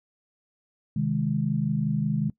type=chord; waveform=sine; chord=Ab major; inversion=first; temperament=equal with one note detuned; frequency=130.81 / 156.1 / 207.7 Hz; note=C3 / Eb3 / Ab3; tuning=0 / +6 / 0 cents; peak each=-29 / -26 / -27 dBFS; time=0.96-2.3 s; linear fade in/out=5 ms; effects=noise-tail reverb RT60 0.1 s tail -20 dB re dry